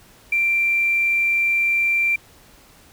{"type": "tone with quantisation", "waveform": "sine", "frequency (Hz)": 2359, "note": "D7", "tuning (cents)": 7, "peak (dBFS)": -16, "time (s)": [0.32, 2.16], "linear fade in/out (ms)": 5, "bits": 7, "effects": ["pink hiss -50 dBFS RMS until 2.92 s"]}